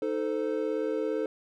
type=chord; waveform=triangle; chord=A diminished; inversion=second; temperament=equal with one note detuned; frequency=311.1 / 440 / 517.5 Hz; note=Eb4 / A4 / C5; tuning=0 / 0 / -19 cents; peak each=-31 / -28 / -31 dBFS; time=0.02-1.26 s; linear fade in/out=2 ms; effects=none